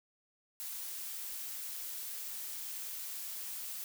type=noise; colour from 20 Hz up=blue; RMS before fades=-42 dBFS; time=0.6-3.84 s; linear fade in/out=0 ms; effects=none